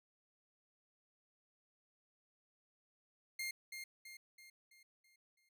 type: tone with echo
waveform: sawtooth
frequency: 2119 Hz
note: C7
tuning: 21 cents sharp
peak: -36 dBFS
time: 3.39-3.51 s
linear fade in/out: 5 ms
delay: 330 ms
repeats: 6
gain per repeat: -6 dB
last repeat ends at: 5.49 s
effects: none